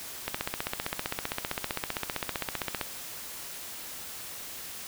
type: click train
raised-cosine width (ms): 0.3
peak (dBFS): -13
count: 40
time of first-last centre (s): 0.28-2.812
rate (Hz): 15.4
effects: white hiss -41 dBFS RMS until 4.87 s